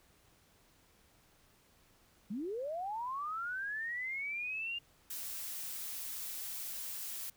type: linear sweep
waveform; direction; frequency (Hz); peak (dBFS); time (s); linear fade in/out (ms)
sine; up; 185 to 2828; -36; 2.3-4.79; 10
type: noise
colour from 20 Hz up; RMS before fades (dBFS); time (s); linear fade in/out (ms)
blue; -42; 5.1-7.3; 5
effects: pink hiss -67 dBFS RMS until 7.36 s